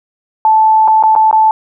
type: tone with dropouts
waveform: sine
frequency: 875 Hz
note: A5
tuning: 10 cents flat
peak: -5 dBFS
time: 0.45-1.51 s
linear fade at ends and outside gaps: 1 ms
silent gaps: 0.877-0.881 / 1.027-1.036 / 1.152-1.161 / 1.312-1.328 s
effects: none